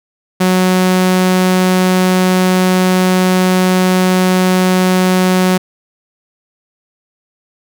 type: tone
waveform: sawtooth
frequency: 184.4 Hz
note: F#3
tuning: 6 cents flat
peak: -5 dBFS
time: 0.4-5.58 s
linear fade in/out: 10 ms
effects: none